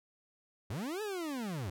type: linear two-way sweep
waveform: 40% pulse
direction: up then down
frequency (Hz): 81.5 to 440 to 81.5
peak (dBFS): -35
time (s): 0.7-1.7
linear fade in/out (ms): 5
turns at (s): 1.02
effects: none